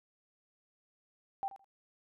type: tone with echo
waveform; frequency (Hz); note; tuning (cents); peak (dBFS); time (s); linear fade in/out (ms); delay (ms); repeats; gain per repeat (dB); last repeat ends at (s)
sine; 784; G5; 0; -32; 1.43-1.48; 0; 82; 2; -15; 1.644
effects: none